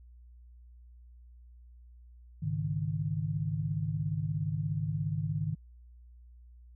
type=chord; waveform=sine; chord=Ab suspended fourth; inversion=none; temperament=equal; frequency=103.83 / 138.59 / 155.56 Hz; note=Ab2 / Db3 / Eb3; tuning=0 / 0 / 0 cents; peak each=-35 / -36 / -32 dBFS; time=2.42-5.55 s; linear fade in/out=10 ms; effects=added 60 Hz sine -51 dBFS peak until 6.75 s